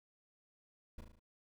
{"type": "noise with echo", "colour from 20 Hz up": "brown", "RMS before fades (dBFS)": -45, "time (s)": [0.98, 1.01], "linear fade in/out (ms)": 5, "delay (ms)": 37, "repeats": 5, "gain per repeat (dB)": -4, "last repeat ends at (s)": 1.195, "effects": []}